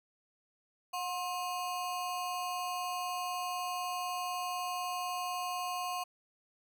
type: ring-modulated tone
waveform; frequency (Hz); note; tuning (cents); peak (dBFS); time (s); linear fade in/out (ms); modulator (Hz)
square; 894; A5; +27; -32; 0.93-6.04; 10; 170
effects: none